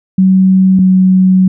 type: tone pair in turn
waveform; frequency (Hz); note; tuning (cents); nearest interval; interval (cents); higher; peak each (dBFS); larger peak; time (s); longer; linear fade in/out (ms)
sine; 188.6 / 186.65; F#3 / F#3; +33 / +15; unison; 18; first; -4; neither; 0.18-0.79 / 0.79-1.48; second; 5
effects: none